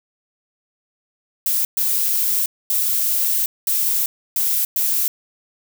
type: noise bursts at uneven times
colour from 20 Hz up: violet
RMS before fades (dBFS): -19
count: 6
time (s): 1.46-1.65 / 1.77-2.46 / 2.7-3.46 / 3.67-4.06 / 4.36-4.65 / 4.76-5.08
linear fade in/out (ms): 2
effects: none